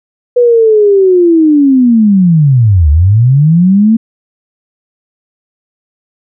sine linear two-way sweep, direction down then up, 493.9 to 70.4 to 229.5 Hz, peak -3 dBFS, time 0.36-3.97 s, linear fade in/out 10 ms, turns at 2.9 s, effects none

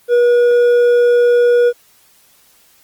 triangle tone with hard clipping, 482.3 Hz, B4, 41 cents flat, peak -9 dBFS, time 0.08-1.73 s, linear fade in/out 50 ms, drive 7 dB, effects white hiss -51 dBFS RMS until 2.83 s + Opus 24 kbps

